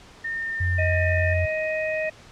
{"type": "tone with pitch glide", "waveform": "sine", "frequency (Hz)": [1822, 1801.1], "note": ["A#6", "A6"], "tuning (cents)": [-40, 40], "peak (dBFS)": -26, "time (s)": [0.24, 1.34], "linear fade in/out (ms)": 10, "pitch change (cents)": -20, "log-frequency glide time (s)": [0.34, 0.67]}
{"type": "tone", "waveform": "sine", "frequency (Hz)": 88.3, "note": "F2", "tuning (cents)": 20, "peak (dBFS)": -21, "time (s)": [0.6, 1.46], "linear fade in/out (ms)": 10}
{"type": "harmonic tone", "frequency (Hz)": 626, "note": "D#5", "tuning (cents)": 10, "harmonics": [1, 3, 4], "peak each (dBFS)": [-25, -30, -31], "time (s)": [0.78, 2.1], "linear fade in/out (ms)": 10}
{"effects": ["pink hiss -48 dBFS RMS until 2.31 s", "low-pass 6000 Hz 12 dB/octave"]}